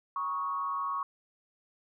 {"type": "tone with frequency modulation", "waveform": "sine", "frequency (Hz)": 1108.7, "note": "C#6", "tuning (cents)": 0, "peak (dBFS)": -30, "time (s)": [0.16, 1.03], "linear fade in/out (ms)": 2, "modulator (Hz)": 152, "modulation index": 0.6, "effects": []}